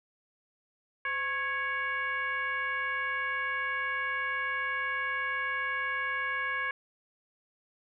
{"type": "tone with frequency modulation", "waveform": "sine", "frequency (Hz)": 1660, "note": "G#6", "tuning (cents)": -1, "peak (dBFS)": -29, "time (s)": [1.05, 6.71], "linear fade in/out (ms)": 2, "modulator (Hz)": 573, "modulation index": 1.1, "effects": []}